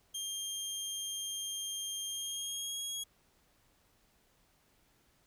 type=tone with pitch glide; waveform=20% pulse; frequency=3200 to 3301 Hz; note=G7 to G#7; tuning=+35 to -11 cents; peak=-31 dBFS; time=0.14-3.04 s; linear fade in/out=10 ms; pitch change=+54 cents; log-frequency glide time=2.08-2.85 s; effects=pink hiss -70 dBFS RMS until 5.26 s